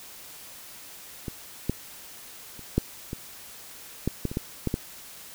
clicks, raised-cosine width 3 ms, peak -19 / -11 / -30 / -8 / -19 / -11 / -13 / -21 / -13 / -12 / -12 dBFS, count 11, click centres 1.282 / 1.696 / 2.593 / 2.78 / 3.131 / 4.076 / 4.253 / 4.315 / 4.371 / 4.673 / 4.741 s, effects white hiss -45 dBFS RMS until 5.34 s

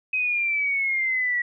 sine exponential sweep, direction down, 2536 to 1928 Hz, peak -21 dBFS, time 0.13-1.42 s, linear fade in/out 5 ms, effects none

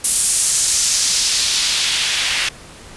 white noise with band-pass filter sweep, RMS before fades -17 dBFS, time 0.04-2.49 s, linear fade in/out 5 ms, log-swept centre 10000 to 2500 Hz, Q 1.4, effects pink hiss -39 dBFS RMS until 2.96 s + resampled to 24000 Hz

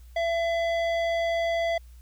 square tone with low-pass filter, 672 Hz, E5, 33 cents sharp, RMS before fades -26 dBFS, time 0.16-1.78 s, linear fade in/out 5 ms, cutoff 3100 Hz, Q 0.93, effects added 60 Hz sine -45 dBFS peak until 2.01 s + white hiss -63 dBFS RMS until 2.01 s

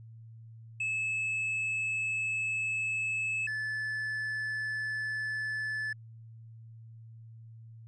triangle tone pair in turn, 2600 / 1736.3 Hz, E7 / A6, -24 / -23 cents, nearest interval perfect fifth, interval 699 cents, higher first, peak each -28 / -30 dBFS, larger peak first, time 0.8-3.47 / 3.47-5.93 s, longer first, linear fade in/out 5 ms, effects added 113 Hz sine -47 dBFS peak until 7.87 s + resampled to 22050 Hz

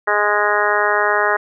harmonic tone, 207.7 Hz, G#3, in tune, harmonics 2 / 3 / 4 / 5 / 6 / 7 / 8 / 9, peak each -22 / -22 / -22 / -22 / -22 / -22 / -22 / -22 dBFS, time 0.07-1.37 s, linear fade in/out 10 ms, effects none

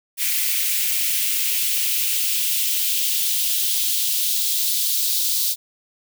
blue noise with high-pass filter sweep, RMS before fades -21 dBFS, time 0.17-5.56 s, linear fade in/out 50 ms, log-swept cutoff 2200 to 4000 Hz, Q 2.3, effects none

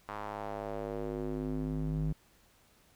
square tone with band-pass filter sweep, 51.91 Hz, G#1, in tune, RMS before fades -36 dBFS, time 0.08-2.13 s, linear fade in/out 10 ms, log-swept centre 1100 to 150 Hz, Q 2, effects pink hiss -65 dBFS RMS until 2.95 s

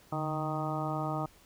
harmonic tone with a mistuned harmonic, 155.56 Hz, D#3, in tune, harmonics 1 / 2 / 3 / 4 / 5 / 6 / 7 / 8, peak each -35 / -38 / -45 / -39 / -38 / -42 / -44 / -39 dBFS, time 0.12-1.26 s, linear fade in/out 5 ms, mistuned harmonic 1, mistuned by -82 cents, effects pink hiss -60 dBFS RMS until 1.45 s

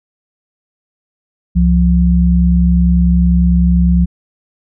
sine tone pair together, 66.58 / 175.6 Hz, C2 / F3, +31 / +10 cents, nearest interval octave + perfect fourth, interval 1679 cents, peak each -10 dBFS, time 1.55-4.06 s, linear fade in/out 20 ms, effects none

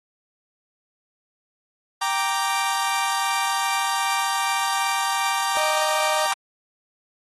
sawtooth chord, G minor, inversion none, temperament equal, 784 / 932.3 / 1174.7 Hz, G5 / Bb5 / D6, 0 / 0 / 0 cents, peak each -22 dBFS, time 2.01-6.34 s, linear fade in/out 10 ms
harmonic tone, 617 Hz, D#5, 15 cents flat, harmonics 1 / 2 / 3 / 4 / 5 / 6 / 7 / 8, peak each -25 / -33 / -40 / -40 / -42 / -46 / -44 / -48 dBFS, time 5.57-6.26 s, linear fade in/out 0 ms
effects AAC 32 kbps

